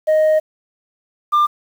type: tone pair in turn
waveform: sine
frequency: 622.3 / 1194.2 Hz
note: D#5 / D6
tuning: 0 / +29 cents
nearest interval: major seventh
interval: 1129 cents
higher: second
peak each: -8 dBFS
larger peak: neither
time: 0.07-0.4 / 1.32-1.47 s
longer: first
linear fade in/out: 20 ms
effects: tanh soft clip ceiling -10 dBFS + 7-bit